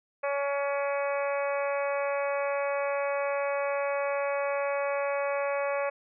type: harmonic tone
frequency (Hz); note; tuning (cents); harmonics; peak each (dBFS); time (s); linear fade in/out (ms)
281.4; C#4; +26; 2 / 3 / 4 / 5 / 6 / 7 / 8 / 9; -28 / -37 / -36 / -41 / -41 / -44 / -40 / -42; 0.23-5.9; 10
effects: none